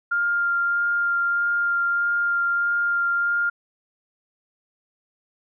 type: tone with vibrato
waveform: sine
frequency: 1400 Hz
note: F6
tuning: 4 cents sharp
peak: -19 dBFS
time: 0.11-3.5 s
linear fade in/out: 10 ms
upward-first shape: sine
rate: 1.6 Hz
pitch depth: 9 cents each way
effects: none